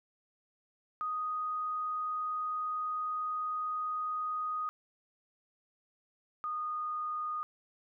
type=tone pair in turn; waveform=sine; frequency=1244.5 / 1230.9 Hz; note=D#6 / D#6; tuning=0 / -19 cents; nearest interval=unison; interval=19 cents; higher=first; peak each=-32 / -33 dBFS; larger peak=first; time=1.01-4.69 / 6.44-7.43 s; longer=first; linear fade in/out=0 ms; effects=none